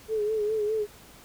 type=tone with vibrato; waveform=sine; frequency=428.1 Hz; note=A4; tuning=47 cents flat; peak=-24 dBFS; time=0.08-0.87 s; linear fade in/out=50 ms; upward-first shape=sine; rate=4.9 Hz; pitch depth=55 cents each way; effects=pink hiss -51 dBFS RMS until 1.24 s